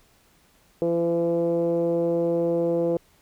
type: tone with low-pass filter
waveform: 10% pulse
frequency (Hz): 169.3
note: E3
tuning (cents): +46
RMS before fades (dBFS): -23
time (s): 0.82-2.97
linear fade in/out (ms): 0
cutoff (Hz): 450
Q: 6.4
effects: pink hiss -60 dBFS RMS until 3.21 s